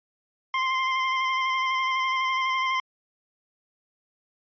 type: tone with vibrato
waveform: 25% pulse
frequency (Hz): 1046.5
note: C6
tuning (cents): 0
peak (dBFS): -19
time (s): 0.54-2.8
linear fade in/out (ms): 2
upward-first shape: sine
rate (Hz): 12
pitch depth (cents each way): 20
effects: resampled to 11025 Hz